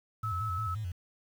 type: tone with vibrato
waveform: sine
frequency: 98 Hz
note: G2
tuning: in tune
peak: -33 dBFS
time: 0.23-0.92 s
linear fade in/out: 5 ms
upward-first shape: square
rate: 5.7 Hz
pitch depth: 180 cents each way
type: tone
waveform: sine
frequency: 1300 Hz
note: E6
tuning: 24 cents flat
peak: -33 dBFS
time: 0.23-0.75 s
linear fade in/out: 10 ms
effects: 9-bit